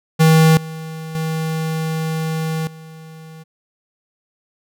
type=tone with level steps; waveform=square; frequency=159.7 Hz; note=D#3; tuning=45 cents sharp; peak=-9 / -28 / -20 / -36 dBFS; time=0.19-3.44 s; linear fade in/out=20 ms; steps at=0.57 / 1.15 / 2.67 s; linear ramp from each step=2 ms; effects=none